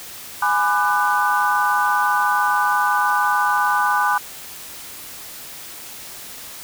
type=chord; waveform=sine; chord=G# half-diminished seventh; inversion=none; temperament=just; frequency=830.6 / 996.7 / 1196.1 / 1495.1 Hz; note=G#5 / B5 / D6 / F#6; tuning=0 / +16 / +31 / +18 cents; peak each=-21 dBFS; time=0.42-4.18 s; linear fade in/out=5 ms; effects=white hiss -36 dBFS RMS until 6.63 s